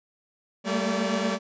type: tone cluster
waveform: sawtooth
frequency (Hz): 194.9 / 221 / 229 / 575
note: G3 / A3 / A#3 / D5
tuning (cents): -10 / +8 / -31 / -37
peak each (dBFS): -25 / -25 / -28 / -26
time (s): 0.64-1.39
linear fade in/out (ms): 50
effects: resampled to 16000 Hz